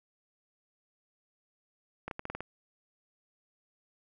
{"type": "clicks", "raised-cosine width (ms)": 0.5, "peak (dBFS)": -22, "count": 7, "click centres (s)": [2.08, 2.112, 2.194, 2.254, 2.3, 2.35, 2.406], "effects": []}